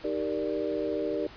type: chord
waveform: sine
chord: Eb major seventh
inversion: none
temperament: equal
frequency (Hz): 311.1 / 392 / 466.2 / 587.3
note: Eb4 / G4 / Bb4 / D5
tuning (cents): 0 / 0 / 0 / 0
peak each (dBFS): -33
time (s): 0.04-1.27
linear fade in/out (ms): 5
effects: pink hiss -48 dBFS RMS until 1.36 s + resampled to 11025 Hz